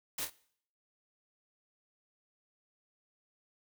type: noise with echo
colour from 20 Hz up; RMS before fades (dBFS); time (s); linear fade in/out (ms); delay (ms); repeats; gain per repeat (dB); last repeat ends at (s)
white; -37; 0.18-0.25; 5; 25; 2; -6; 0.3
effects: noise-tail reverb RT60 0.6 s tail -20 dB re dry